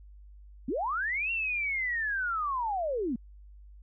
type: linear two-way sweep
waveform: sine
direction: up then down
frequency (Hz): 211.7 to 2755 to 211.7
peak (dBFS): -28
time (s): 0.68-3.16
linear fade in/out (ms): 5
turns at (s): 1.31
effects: added 50 Hz sine -48 dBFS peak until 3.82 s